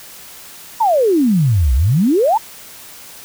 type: exponential two-way sweep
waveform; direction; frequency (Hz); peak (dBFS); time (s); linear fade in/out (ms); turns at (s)
sine; down then up; 955 to 59.1 to 955; -10; 0.8-2.38; 10; 1.74
effects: white hiss -37 dBFS RMS until 3.24 s